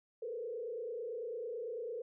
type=tone with frequency modulation; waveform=sine; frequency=466.2 Hz; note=A#4; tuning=in tune; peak=-38 dBFS; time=0.22-2.02 s; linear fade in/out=5 ms; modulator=29 Hz; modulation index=1.3; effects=none